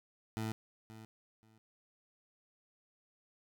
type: tone with echo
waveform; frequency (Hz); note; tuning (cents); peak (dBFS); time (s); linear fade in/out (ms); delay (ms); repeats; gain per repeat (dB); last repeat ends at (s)
20% pulse; 110.3; A2; +5; -31; 0.37-0.52; 0; 530; 2; -14; 1.58
effects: none